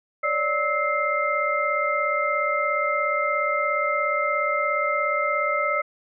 sine tone cluster, 560 / 597 / 1299 / 2095 Hz, C#5 / D5 / E6 / C7, +18 / +28 / -26 / +2 cents, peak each -30 / -27 / -24 / -26 dBFS, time 0.23-5.82 s, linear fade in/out 10 ms, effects none

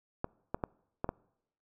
clicks, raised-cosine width 1 ms, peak -18 dBFS, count 5, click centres 0.244 / 0.545 / 0.638 / 1.044 / 1.091 s, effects noise-tail reverb RT60 0.8 s tail -25 dB re dry

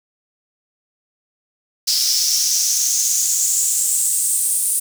pink noise with high-pass filter sweep, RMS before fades -18 dBFS, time 1.87-4.8 s, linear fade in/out 10 ms, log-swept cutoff 5000 to 9400 Hz, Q 5.1, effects none

